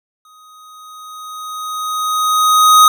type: tone with exponential growth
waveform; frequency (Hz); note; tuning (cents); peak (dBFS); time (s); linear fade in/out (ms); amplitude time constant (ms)
square; 1252; D#6; +10; -4; 0.25-2.88; 2; 570
effects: none